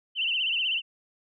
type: tone with vibrato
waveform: sine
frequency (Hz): 2874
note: F7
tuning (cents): +49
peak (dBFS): -24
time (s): 0.15-0.82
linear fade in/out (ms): 50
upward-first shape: sine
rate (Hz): 16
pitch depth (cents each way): 130
effects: none